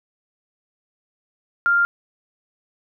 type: tone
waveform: sine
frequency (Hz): 1396.9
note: F6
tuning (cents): 0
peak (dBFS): -14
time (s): 1.66-1.85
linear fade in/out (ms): 0
effects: none